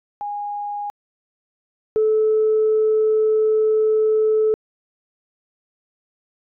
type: tone pair in turn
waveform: sine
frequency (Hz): 822 / 434.3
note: G#5 / A4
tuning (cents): -18 / -23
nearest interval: major seventh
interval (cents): 1105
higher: first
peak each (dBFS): -24 / -13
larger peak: second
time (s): 0.21-0.9 / 1.96-4.54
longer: second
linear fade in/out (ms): 0
effects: tanh soft clip ceiling -10 dBFS